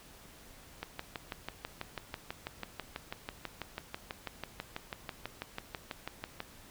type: click train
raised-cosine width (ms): 0.3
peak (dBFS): -21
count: 35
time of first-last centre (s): 0.83-6.404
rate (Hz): 6.1
effects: pink hiss -55 dBFS RMS until 6.7 s